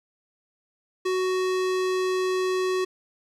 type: tone with low-pass filter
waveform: square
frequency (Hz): 371.5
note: F#4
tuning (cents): +7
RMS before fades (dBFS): -25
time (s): 1.05-2.85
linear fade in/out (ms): 10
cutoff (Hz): 7300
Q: 0.71
effects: 9-bit